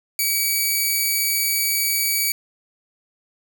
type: tone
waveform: 5% pulse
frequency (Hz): 2281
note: C#7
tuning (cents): +49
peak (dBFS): -9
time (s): 0.19-2.32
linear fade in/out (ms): 2
effects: 8-bit